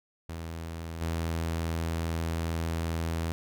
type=tone with level steps; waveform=sawtooth; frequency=82.41 Hz; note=E2; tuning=in tune; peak=-32 / -25 dBFS; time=0.29-3.32 s; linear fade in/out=0 ms; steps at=1.01 s; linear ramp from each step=5 ms; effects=none